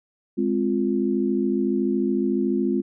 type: chord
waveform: sine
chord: F minor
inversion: first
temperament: equal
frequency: 207.7 / 261.6 / 349.2 Hz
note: Ab3 / C4 / F4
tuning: 0 / 0 / 0 cents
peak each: -24 dBFS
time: 0.37-2.82 s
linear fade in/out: 20 ms
effects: none